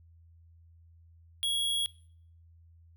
square tone, 3322 Hz, G#7, in tune, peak -28 dBFS, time 1.43-1.86 s, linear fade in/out 0 ms, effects noise-tail reverb RT60 0.6 s tail -22 dB re dry + added 83 Hz sine -55 dBFS peak until 2.96 s

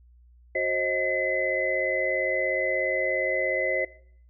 sine tone cluster, 369.5 / 533 / 630 / 2029 Hz, F#4 / C5 / D#5 / B6, -2 / +32 / +21 / +46 cents, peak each -32 / -28 / -30 / -27 dBFS, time 0.55-3.85 s, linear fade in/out 5 ms, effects noise-tail reverb RT60 0.6 s tail -19 dB re dry + added 60 Hz sine -52 dBFS peak until 4.29 s

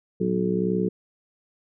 harmonic tone with a mistuned harmonic, 61.74 Hz, B1, in tune, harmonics 2 / 3 / 4 / 5 / 6 / 7, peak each -36 / -24 / -35 / -32 / -28 / -27 dBFS, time 0.2-0.89 s, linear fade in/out 10 ms, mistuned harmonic 2, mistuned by -140 cents, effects none

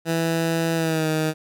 15% pulse tone with pitch glide, 164.81 to 156.64 Hz, E3 to D#3, 0 to +12 cents, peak -14 dBFS, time 0.05-1.34 s, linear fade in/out 50 ms, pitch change -88 cents, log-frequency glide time 0.75-1.08 s, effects none

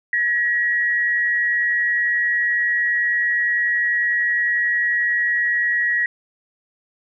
sine tone pair together, 1700.2 / 1911 Hz, G#6 / A#6, +40 / +43 cents, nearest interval major second, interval 203 cents, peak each -26 / -17 dBFS, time 0.13-6.06 s, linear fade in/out 2 ms, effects none

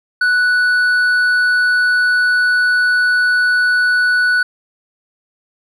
sine tone with hard clipping, 1480 Hz, F#6, in tune, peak -12 dBFS, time 0.21-4.43 s, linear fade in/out 5 ms, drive 4 dB, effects none

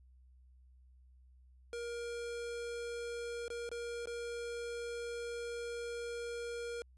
square tone with dropouts, 472.1 Hz, A#4, 22 cents sharp, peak -40 dBFS, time 1.73-6.82 s, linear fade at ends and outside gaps 1 ms, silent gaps 3.481-3.502 / 3.691-3.715 / 4.057-4.072 s, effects added 63 Hz sine -59 dBFS peak until 6.97 s + resampled to 24000 Hz

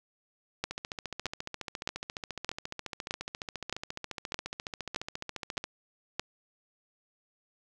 two click trains, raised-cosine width 0.2 ms, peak -13 / -19 dBFS, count 10 / 72, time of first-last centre 0.64-6.196 / 0.71-5.641 s, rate 1.62 / 14.4 Hz, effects none

